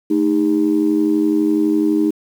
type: tone with amplitude modulation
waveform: sine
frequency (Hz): 311.1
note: D#4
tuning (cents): 0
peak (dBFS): -8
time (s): 0.1-2.11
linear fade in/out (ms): 10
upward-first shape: sine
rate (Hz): 92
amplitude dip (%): 90
effects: tanh soft clip ceiling -5 dBFS + 7-bit